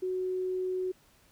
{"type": "tone", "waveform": "sine", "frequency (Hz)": 370, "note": "F#4", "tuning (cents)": 0, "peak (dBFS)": -29, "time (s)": [0.02, 0.92], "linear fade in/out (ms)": 10, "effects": ["pink hiss -63 dBFS RMS until 1.31 s"]}